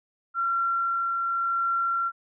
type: tone with tremolo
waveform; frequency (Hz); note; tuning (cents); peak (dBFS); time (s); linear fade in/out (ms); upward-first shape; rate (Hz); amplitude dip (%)
sine; 1367; F6; -37; -22; 0.34-2.12; 50; triangle; 0.9; 25
effects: none